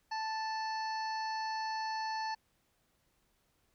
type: harmonic tone with a mistuned harmonic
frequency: 880 Hz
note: A5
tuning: in tune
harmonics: 1 / 2 / 3 / 5 / 6 / 7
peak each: -35 / -43 / -52 / -45 / -54 / -57 dBFS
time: 0.11-2.35 s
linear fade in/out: 10 ms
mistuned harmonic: 7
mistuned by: -62 cents
effects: pink hiss -75 dBFS RMS until 3.74 s